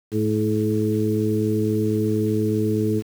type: harmonic tone with a mistuned harmonic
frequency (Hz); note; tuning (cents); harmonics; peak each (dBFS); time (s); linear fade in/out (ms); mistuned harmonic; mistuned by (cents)
108.2; A2; -29; 1 / 2 / 3 / 4; -24 / -24 / -24 / -24; 0.11-3.03; 50; 4; -18
effects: 7-bit